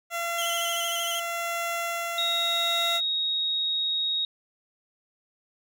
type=tone with tremolo; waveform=15% pulse; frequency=682 Hz; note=F5; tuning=41 cents flat; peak=-21 dBFS; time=0.1-3.01 s; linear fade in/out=50 ms; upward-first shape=sine; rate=0.79 Hz; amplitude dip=25%
type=tone with vibrato; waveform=sawtooth; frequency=3136 Hz; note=G7; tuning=in tune; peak=-26 dBFS; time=0.38-1.2 s; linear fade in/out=5 ms; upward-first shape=square; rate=13 Hz; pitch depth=48 cents each way
type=tone; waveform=sine; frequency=3764 Hz; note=A#7; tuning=16 cents sharp; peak=-24 dBFS; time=2.18-4.25 s; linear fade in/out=2 ms
effects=none